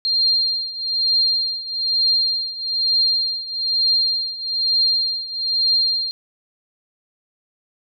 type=tone with tremolo; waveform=sine; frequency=4195 Hz; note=C8; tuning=4 cents sharp; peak=-13 dBFS; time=0.05-6.11 s; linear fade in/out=0 ms; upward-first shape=triangle; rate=1.1 Hz; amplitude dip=85%; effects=none